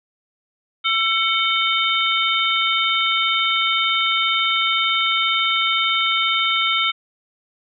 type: tone cluster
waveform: sine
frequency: 1341 / 2223 / 3070 / 3652 Hz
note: E6 / C#7 / G7 / A#7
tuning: +29 / +4 / -37 / -36 cents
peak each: -22 dBFS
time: 0.84-6.92 s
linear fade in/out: 20 ms
effects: none